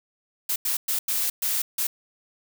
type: noise bursts at uneven times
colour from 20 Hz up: blue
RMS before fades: -25 dBFS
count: 6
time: 0.49-0.56 / 0.65-0.77 / 0.88-0.99 / 1.08-1.3 / 1.42-1.62 / 1.78-1.87 s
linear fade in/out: 5 ms
effects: none